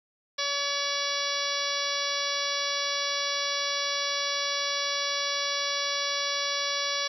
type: harmonic tone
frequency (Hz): 568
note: C#5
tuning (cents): +42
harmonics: 1 / 2 / 3 / 4 / 5 / 6 / 7 / 8 / 9 / 10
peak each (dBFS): -36 / -35 / -36 / -36 / -40 / -34 / -35 / -37 / -36 / -37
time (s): 0.38-7.08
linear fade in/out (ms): 10
effects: 10-bit